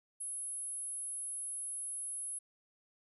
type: tone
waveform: sine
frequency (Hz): 10640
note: E9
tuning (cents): +15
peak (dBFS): -38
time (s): 0.2-2.39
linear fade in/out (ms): 10
effects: none